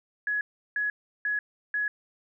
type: tone bursts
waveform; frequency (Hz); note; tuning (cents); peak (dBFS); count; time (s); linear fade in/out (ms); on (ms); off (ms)
sine; 1683; G#6; +23; -25; 4; 0.27-1.88; 2; 140; 350
effects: none